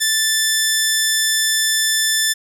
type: tone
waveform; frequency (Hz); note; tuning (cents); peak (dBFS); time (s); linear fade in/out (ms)
10% pulse; 1760; A6; 0; -6; 0-2.34; 20
effects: none